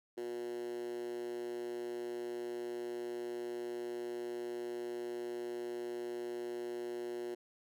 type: tone with high-pass filter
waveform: 10% pulse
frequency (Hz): 120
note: B2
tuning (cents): -49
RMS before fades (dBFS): -41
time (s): 0.17-7.35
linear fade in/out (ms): 10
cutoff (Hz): 350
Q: 5.8
effects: none